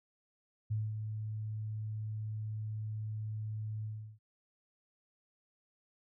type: tone with ADSR envelope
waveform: sine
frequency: 108 Hz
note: A2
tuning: 32 cents flat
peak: -30 dBFS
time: 0.7-4.19 s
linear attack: 15 ms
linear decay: 210 ms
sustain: -6 dB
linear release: 350 ms
effects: none